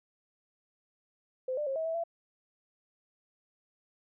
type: tone with pitch steps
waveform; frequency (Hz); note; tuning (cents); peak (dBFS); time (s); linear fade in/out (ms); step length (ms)
sine; 515 / 596 / 539 / 643 / 653 / 673; C5 / D5 / C#5 / E5 / E5 / E5; -28 / +25 / -49 / -43 / -17 / +36; -30; 1.48-2.038; 5; 93
effects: none